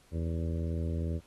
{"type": "harmonic tone", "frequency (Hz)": 82.41, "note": "E2", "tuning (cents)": 0, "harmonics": [1, 2, 3, 4, 5, 6, 7], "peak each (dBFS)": [-31, -37, -41, -43, -45, -47, -48], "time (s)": [0.11, 1.21], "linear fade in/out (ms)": 50, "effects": ["pink hiss -63 dBFS RMS until 1.26 s", "AAC 32 kbps"]}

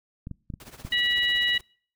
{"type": "clicks", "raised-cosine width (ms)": 5, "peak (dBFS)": -23, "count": 5, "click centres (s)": [0.271, 0.313, 0.502, 0.539, 0.85]}
{"type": "noise with tremolo", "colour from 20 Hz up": "pink", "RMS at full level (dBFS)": -43, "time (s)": [0.6, 1.61], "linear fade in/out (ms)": 2, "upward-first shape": "triangle", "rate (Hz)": 16, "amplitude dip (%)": 85}
{"type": "harmonic tone", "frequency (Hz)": 970, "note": "B5", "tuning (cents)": -31, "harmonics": [2, 3, 4], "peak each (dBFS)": [-25, -25, -29], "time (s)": [0.92, 1.58], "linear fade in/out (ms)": 5}
{"effects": ["noise-tail reverb RT60 0.5 s tail -25 dB re dry"]}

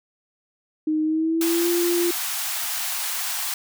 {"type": "tone with pitch glide", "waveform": "sine", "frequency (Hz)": [310.1, 346.1], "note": ["D#4", "F4"], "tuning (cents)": [-6, -16], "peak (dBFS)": -19, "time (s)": [0.87, 2.11], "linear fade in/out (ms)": 5, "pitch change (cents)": 190, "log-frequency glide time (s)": [1.03, 1.7]}
{"type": "high-pass noise", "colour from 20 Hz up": "white", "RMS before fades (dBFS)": -27, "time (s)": [1.41, 3.54], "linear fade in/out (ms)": 2, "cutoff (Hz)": 660, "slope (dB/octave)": 96}
{"effects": []}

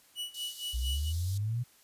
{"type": "tone with tremolo", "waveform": "45% pulse", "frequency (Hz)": 2943, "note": "F#7", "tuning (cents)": -10, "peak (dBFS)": -33, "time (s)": [0.15, 1.13], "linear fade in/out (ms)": 50, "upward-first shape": "sine", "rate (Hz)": 4.3, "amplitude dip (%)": 90}
{"type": "high-pass noise", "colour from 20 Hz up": "pink", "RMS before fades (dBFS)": -47, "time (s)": [0.34, 1.38], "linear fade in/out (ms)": 5, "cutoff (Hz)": 3600, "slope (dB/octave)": 48}
{"type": "exponential sweep", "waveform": "sine", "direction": "up", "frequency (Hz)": [58.27, 125.1], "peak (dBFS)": -29, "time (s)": [0.73, 1.64], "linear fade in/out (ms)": 20}
{"effects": ["white hiss -62 dBFS RMS until 1.83 s", "resampled to 32000 Hz"]}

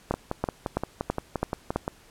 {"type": "two click trains", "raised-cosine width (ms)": 1, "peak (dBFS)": [-13, -10], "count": [11, 6], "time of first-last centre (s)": [[0.14, 1.879], [0.11, 1.76]], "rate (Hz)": [5.75, 3.03], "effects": ["pink hiss -55 dBFS RMS until 2.1 s", "low-pass 12000 Hz 12 dB/octave"]}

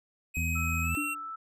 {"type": "tone with pitch glide", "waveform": "square", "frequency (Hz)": [2530, 2727], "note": ["D#7", "F7"], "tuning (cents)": [28, -42], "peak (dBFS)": -32, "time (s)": [0.34, 1.15], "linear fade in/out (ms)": 20, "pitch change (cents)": 130, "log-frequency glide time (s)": [0.82, 0.99]}
{"type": "harmonic tone", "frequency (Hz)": 82.41, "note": "E2", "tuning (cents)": 0, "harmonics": [1, 2, 3], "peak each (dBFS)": [-30, -36, -40], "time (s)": [0.37, 0.95], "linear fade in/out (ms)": 0}
{"type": "tone", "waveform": "sine", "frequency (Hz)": 1318.5, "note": "E6", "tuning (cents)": 0, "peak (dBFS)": -36, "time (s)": [0.55, 1.36], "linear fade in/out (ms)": 10}
{"type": "tone with exponential decay", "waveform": "sine", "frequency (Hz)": 293.7, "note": "D4", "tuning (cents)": 0, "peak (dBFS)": -28, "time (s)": [0.97, 1.31], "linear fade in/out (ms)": 5, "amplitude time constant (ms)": 73}
{"effects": []}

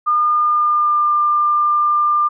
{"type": "tone with pitch glide", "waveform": "sine", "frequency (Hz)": [1212, 1196], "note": ["D#6", "D6"], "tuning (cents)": [-46, 31], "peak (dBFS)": -12, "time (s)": [0.06, 2.29], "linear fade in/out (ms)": 20, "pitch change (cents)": -23, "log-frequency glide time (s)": [0.34, 1.13], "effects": []}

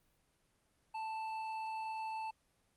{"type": "tone with hard clipping", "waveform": "triangle", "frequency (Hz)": 882, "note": "A5", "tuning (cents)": 4, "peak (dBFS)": -40, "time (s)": [0.94, 2.31], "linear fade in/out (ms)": 10, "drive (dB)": 11, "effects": ["pink hiss -75 dBFS RMS until 2.76 s", "Opus 32 kbps"]}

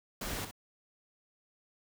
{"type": "noise with echo", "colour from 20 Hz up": "pink", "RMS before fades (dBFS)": -38, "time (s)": [0.21, 0.45], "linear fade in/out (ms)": 5, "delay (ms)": 62, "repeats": 1, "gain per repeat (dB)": -8, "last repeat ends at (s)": 0.512, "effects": []}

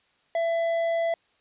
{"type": "tone with tanh clipping", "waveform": "sine", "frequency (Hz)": 668, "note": "E5", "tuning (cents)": 23, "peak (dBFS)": -24, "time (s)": [0.35, 1.14], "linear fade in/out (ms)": 2, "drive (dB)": 8, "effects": ["white hiss -66 dBFS RMS until 1.4 s", "resampled to 8000 Hz"]}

